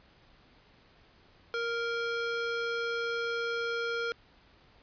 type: ring-modulated tone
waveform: square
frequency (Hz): 932.3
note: A#5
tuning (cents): 0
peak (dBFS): -28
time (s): 1.54-4.12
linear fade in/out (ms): 0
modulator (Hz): 465
effects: pink hiss -61 dBFS RMS until 4.82 s + resampled to 11025 Hz